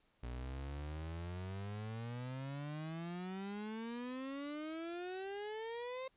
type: exponential sweep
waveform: 35% pulse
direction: up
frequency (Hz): 59 to 530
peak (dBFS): -40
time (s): 0.23-6.08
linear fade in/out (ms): 5
effects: pink hiss -75 dBFS RMS until 6.16 s + resampled to 8000 Hz